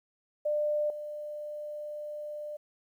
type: tone with level steps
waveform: sine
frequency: 597 Hz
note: D5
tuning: 28 cents sharp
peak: -26 / -36 dBFS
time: 0.45-2.57 s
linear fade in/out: 10 ms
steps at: 0.9 s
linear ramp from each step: 2 ms
effects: 11-bit